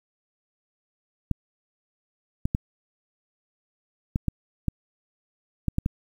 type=clicks; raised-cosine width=5 ms; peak=-11 dBFS; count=9; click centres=1.313 / 2.455 / 2.549 / 4.159 / 4.283 / 4.683 / 5.683 / 5.784 / 5.861 s; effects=8-bit